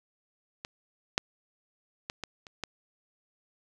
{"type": "clicks", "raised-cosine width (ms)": 0.2, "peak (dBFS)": [-20, -7, -17, -18, -29, -16], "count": 6, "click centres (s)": [0.649, 1.179, 2.099, 2.237, 2.468, 2.637], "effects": []}